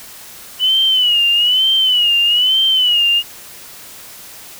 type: tone with vibrato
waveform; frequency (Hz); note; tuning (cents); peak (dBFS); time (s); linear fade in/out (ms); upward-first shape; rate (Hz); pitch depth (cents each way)
sine; 2960; F#7; 0; -10; 0.59-3.23; 50; sine; 1.1; 100
effects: white hiss -36 dBFS RMS until 4.59 s